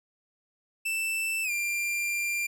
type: tone with pitch glide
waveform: 45% pulse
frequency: 2658 to 2382 Hz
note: E7 to D7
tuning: +14 to +24 cents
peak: -27 dBFS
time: 0.85-2.47 s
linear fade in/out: 10 ms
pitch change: -190 cents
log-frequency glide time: 1.43-1.51 s
effects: none